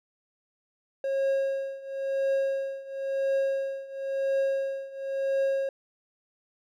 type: tone with tremolo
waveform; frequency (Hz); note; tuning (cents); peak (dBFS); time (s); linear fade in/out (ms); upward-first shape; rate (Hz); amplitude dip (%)
triangle; 543; C#5; -36; -20; 1.04-5.69; 2; triangle; 0.97; 90
effects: none